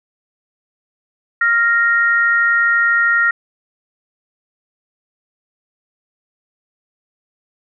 sine tone pair together, 1396.9 / 1864.7 Hz, F6 / A#6, 0 / 0 cents, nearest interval perfect fourth, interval 500 cents, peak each -14 dBFS, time 1.41-3.31 s, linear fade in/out 5 ms, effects none

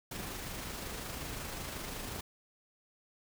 pink noise with amplitude modulation, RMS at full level -40 dBFS, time 0.11-2.21 s, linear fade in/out 5 ms, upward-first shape sine, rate 25.5 Hz, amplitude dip 30%, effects none

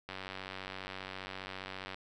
click train, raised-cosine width 0.3 ms, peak -25 dBFS, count 177, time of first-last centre 0.09-1.945 s, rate 94.9 Hz, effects none

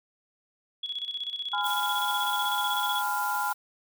sine tone with tremolo, 3366 Hz, G#7, 23 cents sharp, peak -29 dBFS, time 0.83-3.02 s, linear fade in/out 5 ms, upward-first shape square, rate 16 Hz, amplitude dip 65%
sine chord, F diminished, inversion first, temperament equal with one note detuned, 830.6 / 1009.1 / 1396.9 Hz, Ab5 / Cb6 / F6, 0 / +37 / 0 cents, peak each -30 / -31 / -31 dBFS, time 1.53-3.53 s, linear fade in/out 5 ms
violet noise with exponential growth, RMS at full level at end -31 dBFS, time 1.6-1.67 s, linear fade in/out 0 ms, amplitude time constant 15 ms
blue noise, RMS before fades -38 dBFS, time 1.66-3.54 s, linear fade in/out 20 ms
effects none

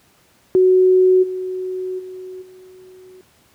sine tone with level steps, 370.9 Hz, F#4, 4 cents sharp, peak -9 / -22 / -30 / -40 dBFS, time 0.55-3.21 s, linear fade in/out 0 ms, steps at 1.22 / 1.98 / 2.41 s, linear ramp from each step 20 ms, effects pink hiss -55 dBFS RMS until 3.54 s + high-pass 80 Hz 12 dB/octave

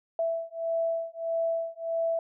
sine beating tone pair, 661 / 662.6 Hz, E5 / E5, +5 / +9 cents, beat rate 1.6 Hz, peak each -30 dBFS, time 0.19-2.19 s, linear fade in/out 2 ms, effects none

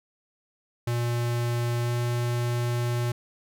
square tone with pitch glide, 119.4 to 120.3 Hz, A#2 to B2, +42 to -45 cents, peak -25 dBFS, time 0.87-3.12 s, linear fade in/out 5 ms, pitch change +13 cents, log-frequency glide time 1.82-1.92 s, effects none

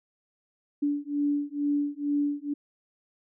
sine beating tone pair, 288.2 / 290.4 Hz, D4 / D4, -33 / -19 cents, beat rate 2.2 Hz, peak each -28 dBFS, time 0.82-2.54 s, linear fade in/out 10 ms, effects none

